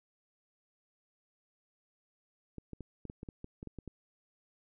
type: clicks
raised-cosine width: 3 ms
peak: -30 dBFS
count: 12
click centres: 2.583 / 2.733 / 2.807 / 3.053 / 3.099 / 3.231 / 3.288 / 3.444 / 3.629 / 3.673 / 3.787 / 3.877 s
effects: none